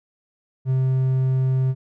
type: tone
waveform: triangle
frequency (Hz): 130.81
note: C3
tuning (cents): 0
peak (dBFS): -15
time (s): 0.65-1.75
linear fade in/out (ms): 50
effects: none